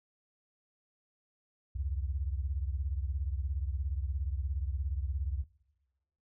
sine beating tone pair, 65.8 / 82.8 Hz, C2 / E2, +10 / +8 cents, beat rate 17 Hz, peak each -33 / -37 dBFS, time 1.75-5.44 s, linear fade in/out 10 ms, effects noise-tail reverb RT60 1.0 s tail -20 dB re dry

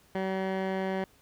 15% pulse tone with low-pass filter, 190.3 Hz, F#3, 49 cents sharp, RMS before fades -31 dBFS, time 0.15-1.04 s, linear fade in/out 2 ms, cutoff 2100 Hz, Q 0.9, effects pink hiss -62 dBFS RMS until 1.21 s

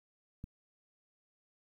click, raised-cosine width 5 ms, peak -30 dBFS, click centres 0.441 s, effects 11-bit

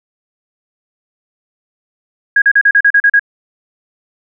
sine tone bursts, 1643 Hz, G#6, 19 cents flat, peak -5 dBFS, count 9, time 2.36-3.195 s, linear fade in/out 5 ms, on 59 ms, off 38 ms, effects none

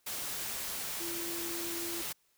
sine tone in noise, 339.6 Hz, F4, 48 cents flat, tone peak -40 dBFS, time 1-2.02 s, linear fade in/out 10 ms, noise white, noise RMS -38 dBFS, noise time 0.06-2.13 s, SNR -5 dB, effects white hiss -72 dBFS RMS until 2.37 s

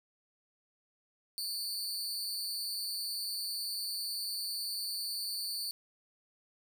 sawtooth tone with amplitude modulation, 4510 Hz, C#8, 29 cents sharp, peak -28 dBFS, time 1.38-5.71 s, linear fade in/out 0 ms, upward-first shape sine, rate 218 Hz, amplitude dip 100%, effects none

